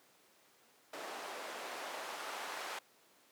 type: noise with band-pass filter sweep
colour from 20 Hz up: white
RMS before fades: -44 dBFS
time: 0.93-2.79 s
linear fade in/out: 5 ms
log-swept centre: 550 to 930 Hz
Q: 0.83
effects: pink hiss -66 dBFS RMS until 3.31 s + high-pass 300 Hz 12 dB/octave